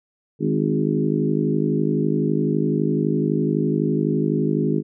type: harmonic tone with a mistuned harmonic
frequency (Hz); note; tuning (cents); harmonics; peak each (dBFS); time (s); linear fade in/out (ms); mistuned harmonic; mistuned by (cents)
51.91; G#1; 0; 3 / 4 / 5 / 6 / 7 / 8; -23 / -24 / -25 / -26 / -26 / -27; 0.39-4.83; 50; 6; -23
effects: none